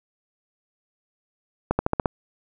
accelerating click train, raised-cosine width 1 ms, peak -6 dBFS, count 6, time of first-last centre 1.71-2.058 s, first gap 80 ms, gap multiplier 0.93, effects none

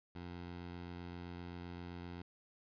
15% pulse tone, 87.7 Hz, F2, 8 cents sharp, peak -39 dBFS, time 0.15-2.22 s, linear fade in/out 5 ms, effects resampled to 11025 Hz

